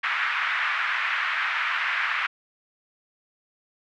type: band-pass noise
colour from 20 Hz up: white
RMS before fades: -26 dBFS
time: 0.03-2.27 s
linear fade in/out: 10 ms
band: 1200 to 2200 Hz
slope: 24 dB/octave
effects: none